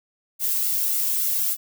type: noise with flanger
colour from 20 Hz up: violet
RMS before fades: -23 dBFS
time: 0.39-1.57 s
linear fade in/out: 50 ms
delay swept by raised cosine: 1.4 to 1.9 ms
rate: 3.5 Hz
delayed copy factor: +0.55
effects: none